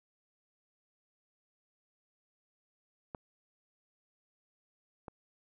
clicks, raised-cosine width 1 ms, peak -26 / -29 dBFS, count 2, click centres 3.148 / 5.082 s, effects none

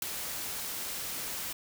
white noise with ADSR envelope, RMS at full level -26 dBFS, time 0.02-1.53 s, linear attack 5 ms, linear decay 4 ms, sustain -11 dB, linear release 6 ms, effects none

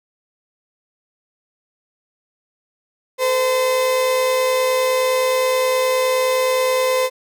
35% pulse tone pair together, 444.4 / 514 Hz, A4 / C5, +17 / -31 cents, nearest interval minor third, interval 252 cents, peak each -26 / -14 dBFS, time 3.18-7.1 s, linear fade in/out 50 ms, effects none

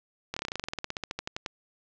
slowing click train, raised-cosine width 0.2 ms, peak -15 dBFS, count 22, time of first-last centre 0.34-1.462 s, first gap 25 ms, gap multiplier 1.07, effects low-pass 7000 Hz 12 dB/octave + 9-bit

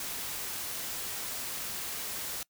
white noise, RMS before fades -37 dBFS, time 0-2.43 s, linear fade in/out 2 ms, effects noise-tail reverb RT60 0.1 s tail -23 dB re dry

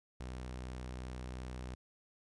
sawtooth tone, 62.8 Hz, B1, 30 cents sharp, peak -38 dBFS, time 0.2-1.75 s, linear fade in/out 5 ms, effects resampled to 22050 Hz + 13-bit

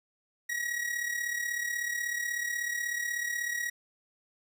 45% pulse tone with amplitude modulation, 1908 Hz, A#6, 40 cents sharp, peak -28 dBFS, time 0.49-3.7 s, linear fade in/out 10 ms, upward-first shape sine, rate 36.3 Hz, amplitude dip 60%, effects none

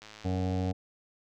click train, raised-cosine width 0.2 ms, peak -30 dBFS, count 75, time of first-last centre 0.02-0.712 s, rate 107 Hz
harmonic tone, 92.5 Hz, F#2, in tune, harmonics 1 / 2 / 3 / 5 / 6 / 7 / 8 / 9, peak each -30 / -34 / -35 / -39 / -43 / -46 / -42 / -49 dBFS, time 0.24-0.73 s, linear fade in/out 20 ms
effects none

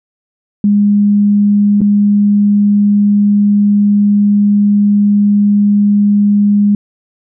sine tone with dropouts, 204.8 Hz, G#3, 24 cents flat, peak -6 dBFS, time 0.64-6.75 s, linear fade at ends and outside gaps 2 ms, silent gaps 1.807-1.815 s, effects none

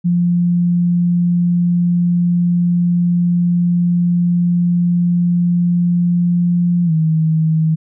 sine tone with pitch glide, 174.61 to 159.2 Hz, F3 to D#3, 0 to +40 cents, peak -11 dBFS, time 0.04-7.76 s, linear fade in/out 20 ms, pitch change -160 cents, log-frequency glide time 6.85-6.92 s, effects none

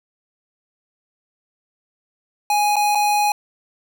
square tone with dropouts, 830.6 Hz, G#5, in tune, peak -16 dBFS, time 2.5-3.32 s, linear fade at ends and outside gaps 2 ms, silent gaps 2.758-2.765 / 2.95-2.954 s, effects none

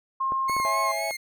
sine tone, 1066 Hz, C6, 32 cents sharp, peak -23 dBFS, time 0.2-0.92 s, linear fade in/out 10 ms
clicks, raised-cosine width 1 ms, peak -21 dBFS, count 4, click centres 0.321 / 0.497 / 0.566 / 0.6 s
sawtooth tone with vibrato, 2154 Hz, C7, 50 cents sharp, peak -27 dBFS, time 0.48-1.17 s, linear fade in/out 10 ms, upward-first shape sine, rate 3.9 Hz, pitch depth 41 cents each way
triangle chord, C# minor, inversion none, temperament equal, 554.4 / 659.3 / 830.6 Hz, C#5 / E5 / G#5, 0 / 0 / 0 cents, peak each -34 / -28 / -30 dBFS, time 0.65-1.11 s, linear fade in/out 0 ms
effects none

